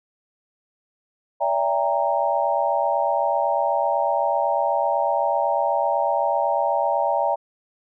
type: tone cluster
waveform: sine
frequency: 576 / 664 / 799 / 929 Hz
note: D5 / E5 / G5 / A#5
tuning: -34 / +12 / +33 / -6 cents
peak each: -24 dBFS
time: 1.4-7.36 s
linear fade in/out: 20 ms
effects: none